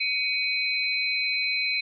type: tone cluster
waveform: sine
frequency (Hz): 2255 / 2500 / 4067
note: C#7 / D#7 / C8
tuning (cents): +29 / +8 / -50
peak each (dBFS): -28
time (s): 0-1.81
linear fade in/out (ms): 10
effects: none